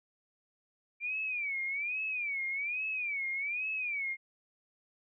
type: tone with vibrato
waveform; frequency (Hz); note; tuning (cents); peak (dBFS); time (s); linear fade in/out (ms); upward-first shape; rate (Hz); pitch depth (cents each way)
sine; 2349; D7; 0; -32; 1-4.17; 50; sine; 1.2; 170
effects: none